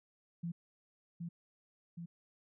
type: tone with echo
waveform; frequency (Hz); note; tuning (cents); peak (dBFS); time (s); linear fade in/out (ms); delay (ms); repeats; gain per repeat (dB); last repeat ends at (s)
sine; 170; F3; -46; -36; 0.43-0.52; 10; 770; 2; -3; 2.06
effects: none